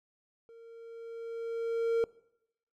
triangle tone with level ramp, 460 Hz, A#4, 23 cents flat, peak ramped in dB -49 to -22 dBFS, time 0.49-2.04 s, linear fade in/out 0 ms, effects noise-tail reverb RT60 0.8 s tail -22 dB re dry

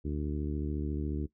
harmonic tone, 74.1 Hz, D2, 16 cents sharp, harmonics 1 / 2 / 3 / 4 / 5 / 6, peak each -34 / -38 / -40 / -37 / -41 / -48 dBFS, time 0.04-1.27 s, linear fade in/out 20 ms, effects noise-tail reverb RT60 0.1 s tail -18 dB re dry

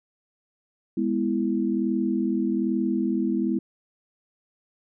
sine chord, E major, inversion first, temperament just, 206 / 247.2 / 329.6 Hz, G#3 / B3 / E4, -14 / +2 / 0 cents, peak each -26 dBFS, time 0.97-3.59 s, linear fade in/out 5 ms, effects none

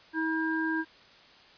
harmonic tone, 320.9 Hz, E4, 46 cents flat, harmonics 1 / 3 / 5, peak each -29 / -37 / -31 dBFS, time 0.13-0.85 s, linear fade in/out 50 ms, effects white hiss -55 dBFS RMS until 1.57 s + resampled to 11025 Hz

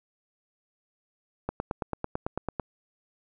click train, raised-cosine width 1 ms, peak -15 dBFS, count 11, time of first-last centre 1.49-2.597 s, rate 9.03 Hz, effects none

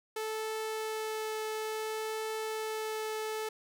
sawtooth tone with vibrato, 436.5 Hz, A4, 14 cents flat, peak -30 dBFS, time 0.16-3.49 s, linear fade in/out 5 ms, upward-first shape triangle, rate 0.58 Hz, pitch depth 8 cents each way, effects none

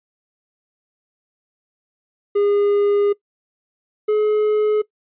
triangle tone pair in turn, 407.8 / 424.7 Hz, G#4 / G#4, -32 / +39 cents, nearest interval minor second, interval 71 cents, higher second, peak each -12 dBFS, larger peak neither, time 2.35-3.13 / 4.08-4.82 s, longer first, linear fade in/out 10 ms, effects noise-tail reverb RT60 0.1 s tail -20 dB re dry + resampled to 8000 Hz

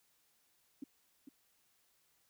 sine tone with echo, 277.2 Hz, C#4, in tune, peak -40 dBFS, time 0.82-0.84 s, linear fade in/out 5 ms, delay 450 ms, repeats 1, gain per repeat -8 dB, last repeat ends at 1.29 s, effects white hiss -74 dBFS RMS until 2.29 s

